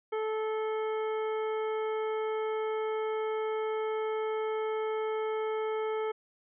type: harmonic tone with a mistuned harmonic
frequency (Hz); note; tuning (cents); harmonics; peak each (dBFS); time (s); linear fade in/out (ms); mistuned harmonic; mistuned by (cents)
435.9; A4; -16; 1 / 2 / 3 / 4 / 5 / 7; -30 / -39 / -41 / -51 / -46 / -53; 0.12-6.12; 10; 7; +50
effects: none